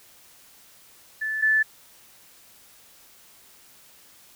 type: tone pair in turn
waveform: sine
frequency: 1747 / 1747 Hz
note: A6 / A6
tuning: -13 / -13 cents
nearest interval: unison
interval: 0 cents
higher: neither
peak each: -25 / -17 dBFS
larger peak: second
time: 1.21-1.42 / 1.42-1.63 s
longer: neither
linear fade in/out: 10 ms
effects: white hiss -53 dBFS RMS until 4.35 s